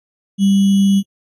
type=tone with sample-and-hold; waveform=sine; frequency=196.9 Hz; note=G3; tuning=8 cents sharp; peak=-9 dBFS; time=0.38-1.03 s; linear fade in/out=50 ms; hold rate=3150 Hz; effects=AAC 32 kbps